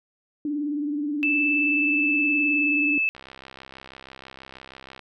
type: tone with vibrato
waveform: sine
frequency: 293.7 Hz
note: D4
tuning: in tune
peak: -24 dBFS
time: 0.45-2.98 s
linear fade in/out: 2 ms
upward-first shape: sine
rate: 19 Hz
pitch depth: 60 cents each way
type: tone with pitch glide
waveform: sine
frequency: 2637 to 2620 Hz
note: E7 to E7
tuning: 0 to -11 cents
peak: -20 dBFS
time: 1.23-3.09 s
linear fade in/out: 0 ms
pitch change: -11 cents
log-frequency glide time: 1.68-2.96 s
type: click train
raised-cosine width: 0.3 ms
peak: -25 dBFS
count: 123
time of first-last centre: 3.15-4.993 s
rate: 66.2 Hz
effects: none